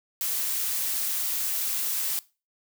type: noise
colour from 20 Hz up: blue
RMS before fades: -28 dBFS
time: 0.21-2.19 s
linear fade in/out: 0 ms
effects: noise-tail reverb RT60 0.3 s tail -20 dB re dry